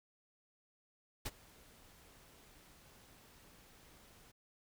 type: noise with ADSR envelope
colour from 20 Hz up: pink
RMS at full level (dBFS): -39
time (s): 1.25-4.32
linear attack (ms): 12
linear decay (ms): 37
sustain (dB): -23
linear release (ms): 14
effects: none